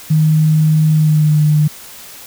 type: tone with pitch glide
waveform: sine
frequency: 155.56 to 151.22 Hz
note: D#3 to D#3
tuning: 0 to -49 cents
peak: -8 dBFS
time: 0.1-1.68 s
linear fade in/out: 10 ms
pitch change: -49 cents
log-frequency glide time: 0.92-1.37 s
effects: white hiss -35 dBFS RMS until 2.26 s